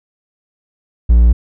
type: tone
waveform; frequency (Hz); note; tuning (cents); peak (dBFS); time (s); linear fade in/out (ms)
triangle; 58.27; A#1; 0; -3; 1.09-1.33; 10
effects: none